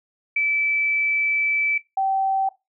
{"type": "tone pair in turn", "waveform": "sine", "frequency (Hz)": [2313, 773.2], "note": ["D7", "G5"], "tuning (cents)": [-27, -24], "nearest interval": "octave + perfect fifth", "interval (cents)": 1897, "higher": "first", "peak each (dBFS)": -18, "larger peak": "neither", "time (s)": [[0.36, 1.78], [1.97, 2.49]], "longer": "first", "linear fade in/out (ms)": 5, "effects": ["noise-tail reverb RT60 0.2 s tail -18 dB re dry"]}